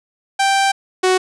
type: tone pair in turn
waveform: sawtooth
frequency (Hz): 784 / 371.3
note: G5 / F#4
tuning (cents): 0 / +6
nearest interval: octave + minor second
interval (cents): 1294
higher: first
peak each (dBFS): -9 / -8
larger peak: second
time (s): 0.39-0.72 / 1.03-1.18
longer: first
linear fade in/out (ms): 10
effects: resampled to 22050 Hz + 8-bit